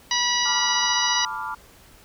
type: harmonic tone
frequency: 973 Hz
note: B5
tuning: 26 cents flat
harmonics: 1 / 2 / 3 / 4 / 5 / 6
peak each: -27 / -27 / -27 / -27 / -27 / -27 dBFS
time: 0.11-1.25 s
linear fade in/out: 2 ms
type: click train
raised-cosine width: 0.5 ms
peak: -36 dBFS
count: 172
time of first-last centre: 0.12-0.877 s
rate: 226 Hz
type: chord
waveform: sine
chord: B half-diminished seventh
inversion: third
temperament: equal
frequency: 880 / 987.8 / 1174.7 / 1396.9 Hz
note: A5 / B5 / D6 / F6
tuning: 0 / 0 / 0 / 0 cents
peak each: -33 dBFS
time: 0.45-1.55 s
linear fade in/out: 10 ms
effects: pink hiss -51 dBFS RMS until 2.04 s